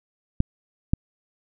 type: clicks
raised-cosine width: 5 ms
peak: -6 dBFS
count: 2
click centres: 0.404 / 0.935 s
effects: none